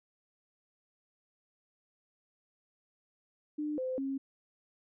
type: tone with pitch steps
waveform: sine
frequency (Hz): 300 / 515 / 271.1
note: D4 / C5 / C#4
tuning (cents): +37 / -28 / -38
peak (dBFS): -32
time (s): 3.58-4.18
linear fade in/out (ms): 10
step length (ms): 200
effects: none